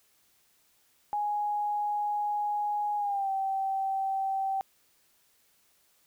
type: tone with pitch glide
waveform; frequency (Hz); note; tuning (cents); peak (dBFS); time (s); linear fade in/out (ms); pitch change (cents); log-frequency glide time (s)
sine; 830.6 to 775; G#5 to G5; 0 to -20; -27; 1.13-4.61; 0; -120; 2.97-3.3
effects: white hiss -67 dBFS RMS until 6.06 s